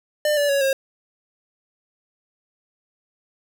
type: tone with pitch steps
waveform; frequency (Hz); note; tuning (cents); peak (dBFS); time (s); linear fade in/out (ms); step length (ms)
square; 599 / 578.3 / 558.2 / 538.9; D5 / D5 / C#5 / C#5; +34 / -27 / +12 / -49; -18; 0.25-0.73; 2; 120
effects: none